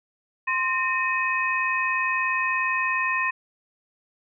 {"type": "tone cluster", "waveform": "sine", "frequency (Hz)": [1046, 1829, 2531], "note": ["C6", "A#6", "D#7"], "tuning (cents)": [-1, -33, 29], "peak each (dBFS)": -26, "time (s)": [0.47, 3.31], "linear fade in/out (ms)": 10, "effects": []}